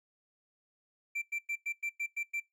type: tone bursts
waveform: triangle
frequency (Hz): 2349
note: D7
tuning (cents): 0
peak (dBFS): -31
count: 8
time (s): 1.15-2.402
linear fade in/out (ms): 10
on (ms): 69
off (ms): 100
effects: noise-tail reverb RT60 0.2 s tail -22 dB re dry